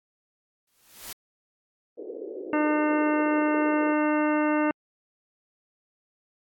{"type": "noise with exponential growth", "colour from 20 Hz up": "white", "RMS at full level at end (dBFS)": -35, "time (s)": [0.67, 1.13], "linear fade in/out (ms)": 5, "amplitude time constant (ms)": 100}
{"type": "band-pass noise", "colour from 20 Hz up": "white", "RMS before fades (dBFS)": -37, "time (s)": [1.97, 3.93], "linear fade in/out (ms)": 10, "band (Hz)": [310, 490], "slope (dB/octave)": 48}
{"type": "harmonic tone", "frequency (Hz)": 302.1, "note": "D4", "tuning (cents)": 49, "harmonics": [1, 2, 3, 4, 5, 6, 7, 9], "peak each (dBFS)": [-23, -28, -31, -33, -34, -38, -38, -39], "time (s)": [2.53, 4.71], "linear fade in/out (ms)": 2}
{"effects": ["AAC 64 kbps"]}